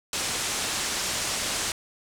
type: low-pass noise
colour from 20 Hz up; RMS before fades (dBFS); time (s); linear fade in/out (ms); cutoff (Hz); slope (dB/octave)
white; -29; 0.13-1.72; 2; 8800; 24
effects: none